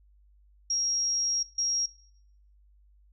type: tone bursts at uneven times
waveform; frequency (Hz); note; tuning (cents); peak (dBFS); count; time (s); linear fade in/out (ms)
sine; 5610; F8; +7; -25; 2; 0.7-1.43 / 1.58-1.86; 5
effects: noise-tail reverb RT60 0.7 s tail -19 dB re dry + added 50 Hz sine -57 dBFS peak until 3.12 s